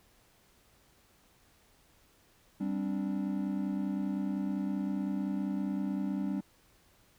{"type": "chord", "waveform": "triangle", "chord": "G suspended fourth", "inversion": "none", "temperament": "equal with one note detuned", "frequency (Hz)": [196, 261.6, 291.5], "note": ["G3", "C4", "D4"], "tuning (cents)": [0, 0, -13], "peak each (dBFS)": [-31, -36, -34], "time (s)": [2.6, 6.41], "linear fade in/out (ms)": 10, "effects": ["pink hiss -65 dBFS RMS until 7.18 s"]}